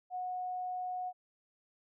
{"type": "tone", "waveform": "sine", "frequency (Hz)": 731, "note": "F#5", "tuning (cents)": -21, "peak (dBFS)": -35, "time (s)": [0.1, 1.13], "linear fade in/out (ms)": 50, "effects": []}